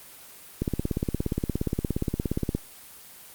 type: click train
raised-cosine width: 3 ms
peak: -12 dBFS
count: 34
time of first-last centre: 0.62-2.55 s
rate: 17.1 Hz
effects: white hiss -47 dBFS RMS until 3.34 s + Opus 24 kbps